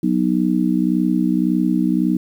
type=harmonic tone; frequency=61.8 Hz; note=B1; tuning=2 cents sharp; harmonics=3 / 4 / 5; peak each=-19 / -19 / -19 dBFS; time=0.03-2.17 s; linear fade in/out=5 ms; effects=8-bit